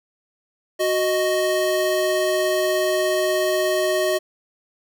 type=tone pair together; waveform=square; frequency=369.5 / 621.4 Hz; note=F#4 / D#5; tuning=-2 / -2 cents; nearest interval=major sixth; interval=900 cents; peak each=-23 / -21 dBFS; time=0.79-4.19 s; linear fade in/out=20 ms; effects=none